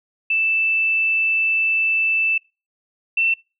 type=tone pair in turn; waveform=sine; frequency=2645 / 2683 Hz; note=E7 / E7; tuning=+5 / +30 cents; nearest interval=unison; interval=25 cents; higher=second; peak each=-16 / -15 dBFS; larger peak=second; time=0.3-2.38 / 3.17-3.34 s; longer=first; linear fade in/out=5 ms; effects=noise-tail reverb RT60 0.3 s tail -26 dB re dry